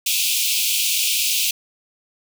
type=high-pass noise; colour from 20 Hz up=pink; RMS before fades=-20 dBFS; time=0.06-1.51 s; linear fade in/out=5 ms; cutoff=2400 Hz; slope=96 dB/octave; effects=none

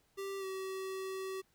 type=tone with pitch glide; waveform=square; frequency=392 to 381.3 Hz; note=G4 to G4; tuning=0 to -48 cents; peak=-39 dBFS; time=0.17-1.42 s; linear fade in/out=20 ms; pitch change=-48 cents; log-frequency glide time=0.39-0.45 s; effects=pink hiss -73 dBFS RMS until 1.54 s

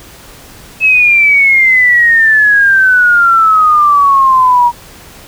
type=exponential sweep; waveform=sine; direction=down; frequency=2600 to 948 Hz; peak=-4 dBFS; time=0.8-4.72 s; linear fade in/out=50 ms; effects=pink hiss -35 dBFS RMS until 5.27 s

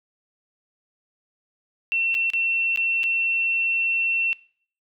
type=tone with dropouts; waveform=sine; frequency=2705 Hz; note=E7; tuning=44 cents sharp; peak=-20 dBFS; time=1.92-4.33 s; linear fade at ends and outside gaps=0 ms; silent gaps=2.144-2.15 / 2.302-2.335 / 2.76-2.774 / 3.033-3.039 s; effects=noise-tail reverb RT60 0.5 s tail -21 dB re dry

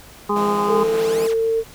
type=harmonic tone; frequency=205.6 Hz; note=G#3; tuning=17 cents flat; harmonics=1 / 2 / 4 / 5 / 6; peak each=-24 / -21 / -26 / -22 / -26 dBFS; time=0.29-0.84 s; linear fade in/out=10 ms
type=chord; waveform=10% pulse; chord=F minor seventh; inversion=third; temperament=equal with one note detuned; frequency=155.56 / 170.53 / 207.7 / 261.6 Hz; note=Eb3 / F3 / Ab3 / C4; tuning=0 / -41 / 0 / 0 cents; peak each=-28 / -23 / -23 / -28 dBFS; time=0.35-1.28 s; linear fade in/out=20 ms
type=tone with pitch glide; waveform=sine; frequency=446.8 to 451.2 Hz; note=A4 to A4; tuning=+27 to +44 cents; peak=-16 dBFS; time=0.67-1.64 s; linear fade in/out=50 ms; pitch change=+17 cents; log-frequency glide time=0.91-1.26 s
type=linear two-way sweep; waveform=10% pulse; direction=up then down; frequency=96.2 to 2637 to 96.2 Hz; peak=-25 dBFS; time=0.92-1.34 s; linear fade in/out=5 ms; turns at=1.25 s
effects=pink hiss -43 dBFS RMS until 1.74 s

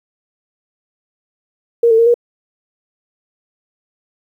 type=tone with pitch steps; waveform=sine; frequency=468.1 / 448.9 / 462.1 / 476.8 Hz; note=A#4 / A4 / A#4 / A#4; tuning=+7 / +35 / -15 / +39 cents; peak=-7 dBFS; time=1.83-2.142 s; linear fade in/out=5 ms; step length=78 ms; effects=8-bit

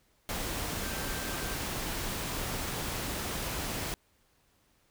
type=tone in noise; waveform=sine; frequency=1568 Hz; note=G6; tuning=in tune; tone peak=-44 dBFS; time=0.84-1.55 s; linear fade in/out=0 ms; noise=pink; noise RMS=-35 dBFS; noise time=0.29-3.94 s; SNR=-12 dB; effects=pink hiss -69 dBFS RMS until 4.9 s

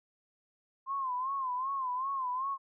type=tone with vibrato; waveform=sine; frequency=1046.5 Hz; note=C6; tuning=in tune; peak=-31 dBFS; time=0.86-2.58 s; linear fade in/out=50 ms; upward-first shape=sine; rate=2.6 Hz; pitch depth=100 cents each way; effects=none

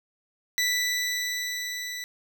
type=tone with level ramp; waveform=20% pulse; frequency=1975.5 Hz; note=B6; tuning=in tune; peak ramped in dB=-17 to -28 dBFS; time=0.58-2.04 s; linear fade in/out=0 ms; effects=none

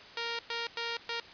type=tone bursts at uneven times; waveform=5% pulse; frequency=466.2 Hz; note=A#4; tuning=in tune; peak=-21 dBFS; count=4; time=0.17-0.39 / 0.5-0.67 / 0.77-0.97 / 1.09-1.2 s; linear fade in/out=2 ms; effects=white hiss -50 dBFS RMS until 1.33 s + resampled to 11025 Hz

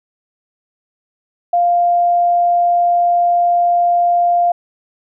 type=tone; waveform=sine; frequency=698.5 Hz; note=F5; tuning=in tune; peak=-10 dBFS; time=1.53-4.52 s; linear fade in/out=5 ms; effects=none

